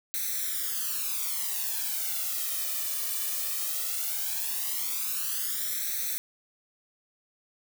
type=noise with flanger; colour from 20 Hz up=blue; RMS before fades=-31 dBFS; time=0.14-6.18 s; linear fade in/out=0 ms; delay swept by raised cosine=0.5 to 1.7 ms; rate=0.17 Hz; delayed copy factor=+1; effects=none